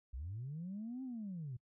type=linear two-way sweep; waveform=sine; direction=up then down; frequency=55 to 266.7 to 116 Hz; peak=-40 dBFS; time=0.13-1.57 s; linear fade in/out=10 ms; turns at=1.03 s; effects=noise-tail reverb RT60 0.1 s tail -26 dB re dry + tanh soft clip ceiling -37 dBFS